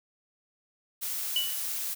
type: noise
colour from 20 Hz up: blue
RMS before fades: -33 dBFS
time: 1.01-1.95 s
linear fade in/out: 20 ms
type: tone with exponential decay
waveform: sine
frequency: 2960 Hz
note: F#7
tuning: in tune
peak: -22 dBFS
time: 1.36-1.67 s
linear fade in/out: 2 ms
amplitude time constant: 67 ms
effects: none